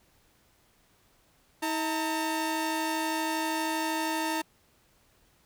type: tone pair together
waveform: sawtooth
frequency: 319.9 / 907.1 Hz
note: D#4 / A#5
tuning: +48 / -47 cents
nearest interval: octave + tritone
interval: 1805 cents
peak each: -27 dBFS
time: 1.62-4.42 s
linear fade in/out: 10 ms
effects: pink hiss -65 dBFS RMS until 5.45 s